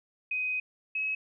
sine tone pair in turn, 2510 / 2563 Hz, D#7 / E7, +15 / -49 cents, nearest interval unison, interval 36 cents, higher second, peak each -28 dBFS, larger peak neither, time 0.31-0.6 / 0.95-1.15 s, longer first, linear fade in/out 5 ms, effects none

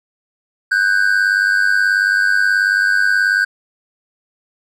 triangle tone pair together, 1495 / 1593.5 Hz, F#6 / G6, +17 / +28 cents, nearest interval minor second, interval 111 cents, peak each -13 dBFS, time 0.71-3.45 s, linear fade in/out 10 ms, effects none

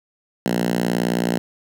5% pulse tone with high-pass filter, 59.2 Hz, A#1, 27 cents sharp, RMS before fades -21 dBFS, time 0.46-1.38 s, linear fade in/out 0 ms, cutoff 190 Hz, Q 2.8, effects none

